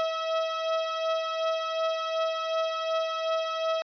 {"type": "beating tone pair", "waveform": "30% pulse", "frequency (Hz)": [647, 649.7], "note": ["E5", "E5"], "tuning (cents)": [-32, -25], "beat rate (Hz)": 2.7, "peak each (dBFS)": [-25, -30], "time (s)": [0, 3.82], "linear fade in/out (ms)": 0, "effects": ["resampled to 11025 Hz"]}